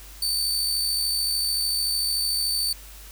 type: tone with amplitude modulation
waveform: sawtooth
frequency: 4550 Hz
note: C#8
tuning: 44 cents sharp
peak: -18 dBFS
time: 0.22-2.73 s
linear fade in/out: 5 ms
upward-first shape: sine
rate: 73.5 Hz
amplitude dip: 35%
effects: added 50 Hz sine -43 dBFS peak until 3.11 s + white hiss -46 dBFS RMS until 3.11 s